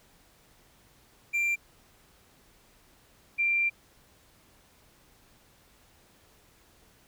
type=tone pair in turn; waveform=triangle / sine; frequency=2368 / 2368 Hz; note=D7 / D7; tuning=+14 / +14 cents; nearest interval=unison; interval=0 cents; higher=neither; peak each=-23 dBFS; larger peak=neither; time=1.33-1.56 / 3.38-3.7 s; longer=second; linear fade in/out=20 ms; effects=pink hiss -61 dBFS RMS until 7.07 s